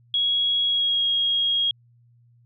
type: tone with pitch glide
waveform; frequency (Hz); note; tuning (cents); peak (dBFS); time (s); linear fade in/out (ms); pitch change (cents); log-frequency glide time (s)
sine; 3322 to 3276; G#7 to G#7; 0 to -24; -19; 0.14-1.71; 2; -24; 0.66-1.05
effects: added 119 Hz sine -54 dBFS peak until 2.45 s